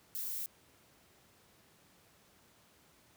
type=noise; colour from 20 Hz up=violet; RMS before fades=-39 dBFS; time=0.15-0.46 s; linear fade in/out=0 ms; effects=pink hiss -65 dBFS RMS until 3.16 s + high-pass 80 Hz 12 dB/octave